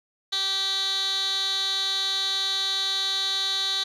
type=tone with band-pass filter; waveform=15% pulse; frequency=389 Hz; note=G4; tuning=13 cents flat; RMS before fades=-26 dBFS; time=0.32-3.84 s; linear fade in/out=10 ms; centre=3900 Hz; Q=4.9; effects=none